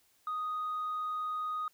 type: tone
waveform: sine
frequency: 1244.5 Hz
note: D#6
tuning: in tune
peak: -31 dBFS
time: 0.27-1.68 s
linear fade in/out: 2 ms
effects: tanh soft clip ceiling -30 dBFS + white hiss -69 dBFS RMS until 1.73 s